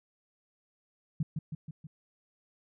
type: tone with echo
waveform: sine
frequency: 154.7 Hz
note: D#3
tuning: 10 cents flat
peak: -26 dBFS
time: 1.2-1.23 s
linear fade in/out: 5 ms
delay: 160 ms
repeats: 4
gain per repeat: -4 dB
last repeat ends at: 1.87 s
effects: none